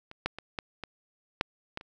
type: clicks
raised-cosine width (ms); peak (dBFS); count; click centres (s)
0.3; -28 / -12 / -23 / -16 / -21 / -9 / -19 / -30; 8; 0.114 / 0.26 / 0.386 / 0.588 / 0.837 / 1.411 / 1.774 / 1.811
effects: none